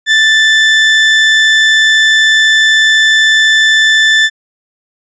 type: tone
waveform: 30% pulse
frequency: 1762 Hz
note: A6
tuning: 2 cents sharp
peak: -3 dBFS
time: 0.06-4.3 s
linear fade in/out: 50 ms
effects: resampled to 16000 Hz